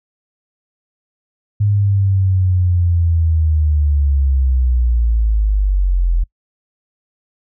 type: linear sweep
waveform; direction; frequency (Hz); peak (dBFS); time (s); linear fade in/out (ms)
sine; down; 103.83 to 41.2; -11; 1.6-6.24; 10
effects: noise-tail reverb RT60 0.1 s tail -24 dB re dry